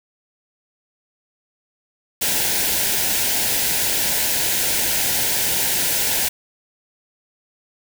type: band-stop noise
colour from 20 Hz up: white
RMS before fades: -20 dBFS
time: 2.21-6.29 s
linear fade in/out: 10 ms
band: 1000 to 1400 Hz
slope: 96 dB/octave
effects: none